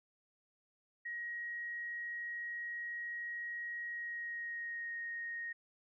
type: tone with pitch glide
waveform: sine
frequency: 1893 to 1864.8 Hz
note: A#6 to A#6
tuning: +26 to 0 cents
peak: -39 dBFS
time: 1.05-5.53 s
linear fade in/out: 10 ms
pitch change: -26 cents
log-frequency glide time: 3.88-4.95 s
effects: none